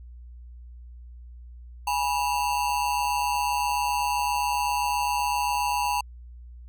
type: ring-modulated tone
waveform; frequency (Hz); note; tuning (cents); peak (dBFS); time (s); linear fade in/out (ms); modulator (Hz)
square; 903; A5; +45; -21; 1.87-6.01; 5; 73.8
effects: added 60 Hz sine -41 dBFS peak until 6.68 s